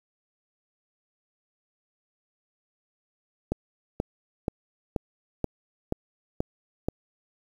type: click train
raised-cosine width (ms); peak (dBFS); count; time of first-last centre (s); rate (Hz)
2; -12; 8; 3.52-6.885; 2.08
effects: 8-bit